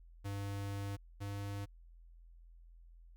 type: tone pair in turn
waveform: square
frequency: 100 / 100.58 Hz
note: G2 / G2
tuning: +35 / +45 cents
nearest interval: unison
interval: 10 cents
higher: second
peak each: -39 / -40 dBFS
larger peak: first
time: 0.24-0.97 / 1.2-1.66 s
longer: first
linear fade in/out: 20 ms
effects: added 42 Hz sine -55 dBFS peak until 3.16 s